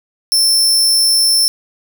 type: tone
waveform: sawtooth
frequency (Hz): 5350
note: E8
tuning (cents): +25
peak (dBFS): -7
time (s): 0.32-1.48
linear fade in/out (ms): 0
effects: none